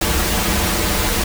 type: noise with comb filter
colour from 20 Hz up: pink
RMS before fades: -18 dBFS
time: 0.01-1.24 s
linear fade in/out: 5 ms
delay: 7.5 ms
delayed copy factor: -0.75
effects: none

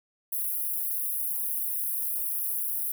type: high-pass noise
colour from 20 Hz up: white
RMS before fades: -30 dBFS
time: 0.32-2.92 s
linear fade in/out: 5 ms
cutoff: 10000 Hz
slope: 96 dB/octave
effects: none

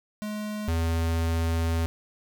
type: tone pair in turn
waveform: square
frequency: 211 / 82.53 Hz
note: G#3 / E2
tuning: +28 / +3 cents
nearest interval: octave + major third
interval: 1625 cents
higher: first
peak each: -31 / -24 dBFS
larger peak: second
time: 0.22-0.68 / 0.68-1.86 s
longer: second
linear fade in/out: 0 ms
effects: none

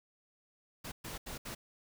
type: noise bursts at uneven times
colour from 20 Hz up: pink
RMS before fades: -43 dBFS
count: 4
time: 0.84-0.92 / 1.04-1.18 / 1.26-1.38 / 1.45-1.55 s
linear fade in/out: 10 ms
effects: none

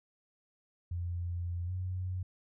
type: tone with pitch glide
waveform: sine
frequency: 87.1 to 91.85 Hz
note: F2 to F#2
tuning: -4 to -12 cents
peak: -33 dBFS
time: 0.91-2.23 s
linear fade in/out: 5 ms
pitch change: +92 cents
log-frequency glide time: 1.66-1.71 s
effects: none

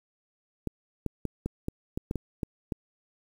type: clicks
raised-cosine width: 3 ms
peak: -17 dBFS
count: 10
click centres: 0.673 / 1.063 / 1.253 / 1.46 / 1.684 / 1.975 / 2.111 / 2.157 / 2.432 / 2.722 s
effects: 8-bit

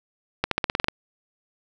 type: accelerating click train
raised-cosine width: 0.3 ms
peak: -5 dBFS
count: 9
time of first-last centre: 0.44-0.884 s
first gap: 73 ms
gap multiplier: 0.92
effects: none

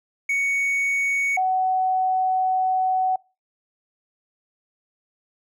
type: tone pair in turn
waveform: triangle / sine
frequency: 2229 / 749 Hz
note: C#7 / F#5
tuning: +9 / +21 cents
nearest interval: octave + perfect fifth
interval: 1888 cents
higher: first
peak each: -18 dBFS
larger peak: neither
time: 0.29-1.37 / 1.37-3.16 s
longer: second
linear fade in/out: 5 ms
effects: noise-tail reverb RT60 0.3 s tail -24 dB re dry

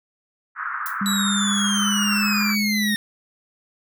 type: band-pass noise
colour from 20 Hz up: pink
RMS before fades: -28 dBFS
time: 0.55-2.56 s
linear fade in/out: 50 ms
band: 1200 to 1600 Hz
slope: 48 dB/octave
type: noise with exponential decay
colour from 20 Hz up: violet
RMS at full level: -28 dBFS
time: 0.86-1.01 s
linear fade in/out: 0 ms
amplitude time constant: 31 ms
type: tone with pitch glide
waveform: sine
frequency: 199.8 to 209.6 Hz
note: G3 to G#3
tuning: +33 to +16 cents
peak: -21 dBFS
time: 1.01-2.95 s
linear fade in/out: 5 ms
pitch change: +83 cents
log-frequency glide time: 1.13-2.75 s
type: linear sweep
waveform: 25% pulse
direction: down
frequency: 3935 to 1817 Hz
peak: -18 dBFS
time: 1.06-2.96 s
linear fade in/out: 0 ms
effects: none

